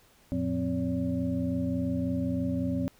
sine tone cluster, 89 / 114.7 / 178.1 / 261.6 / 569 Hz, F2 / A#2 / F3 / C4 / C#5, +33 / -28 / +34 / 0 / +45 cents, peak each -36 / -36 / -33 / -29 / -38 dBFS, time 0.32-2.88 s, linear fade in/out 0 ms, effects pink hiss -61 dBFS RMS until 2.99 s

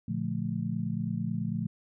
sine chord, Bb major seventh, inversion none, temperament just, 116.54 / 145.68 / 174.81 / 218.5 Hz, Bb2 / D3 / F3 / A3, 0 / -14 / +2 / -12 cents, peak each -35 / -37 / -33 / -34 dBFS, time 0.08-1.67 s, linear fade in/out 5 ms, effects none

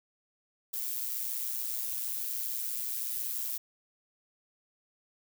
violet noise with amplitude modulation, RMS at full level -32 dBFS, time 0.73-3.58 s, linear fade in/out 10 ms, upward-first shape sine, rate 121 Hz, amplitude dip 60%, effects none

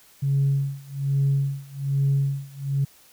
sine tone with tremolo, 138.59 Hz, C#3, in tune, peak -16 dBFS, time 0.22-2.85 s, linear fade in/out 10 ms, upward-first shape sine, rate 1.2 Hz, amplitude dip 95%, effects tanh soft clip ceiling -14 dBFS + white hiss -54 dBFS RMS until 3.12 s

